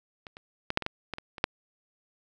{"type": "clicks", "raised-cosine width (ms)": 0.3, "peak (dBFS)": [-26, -28, -13, -6, -19, -13, -17, -22, -24, -6], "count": 10, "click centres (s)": [0.268, 0.369, 0.704, 0.774, 0.823, 0.864, 1.137, 1.184, 1.382, 1.441], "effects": []}